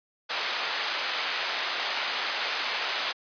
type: band-pass noise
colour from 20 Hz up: white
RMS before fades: -30 dBFS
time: 0.29-3.13 s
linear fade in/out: 20 ms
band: 650 to 3900 Hz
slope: 12 dB/octave
effects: resampled to 11025 Hz